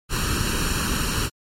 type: noise with comb filter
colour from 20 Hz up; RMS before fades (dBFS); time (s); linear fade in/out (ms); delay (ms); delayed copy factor
pink; -23; 0.09-1.3; 50; 0.71; +0.75
effects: low-pass 12000 Hz 12 dB/octave + MP3 64 kbps